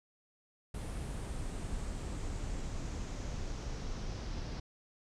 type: noise with low-pass filter sweep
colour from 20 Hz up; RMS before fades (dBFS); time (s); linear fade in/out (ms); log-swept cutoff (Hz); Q
brown; -39; 0.74-4.6; 5; 9800 to 5300; 3.1
effects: none